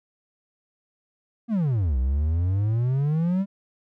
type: exponential two-way sweep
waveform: triangle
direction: down then up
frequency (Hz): 242.8 to 61.74 to 200.9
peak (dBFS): -18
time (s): 1.48-3.46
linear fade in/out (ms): 50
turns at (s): 1.98
effects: none